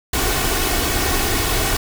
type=noise with comb filter; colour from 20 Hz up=pink; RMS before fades=-19 dBFS; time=0.13-1.77 s; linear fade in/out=5 ms; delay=2.7 ms; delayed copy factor=+0.55; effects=none